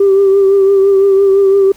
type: tone with vibrato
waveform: sine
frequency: 392 Hz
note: G4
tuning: in tune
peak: -4 dBFS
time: 0-1.72 s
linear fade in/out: 5 ms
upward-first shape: triangle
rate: 5.9 Hz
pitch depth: 38 cents each way
effects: tanh soft clip ceiling -2 dBFS + pink hiss -43 dBFS RMS until 1.76 s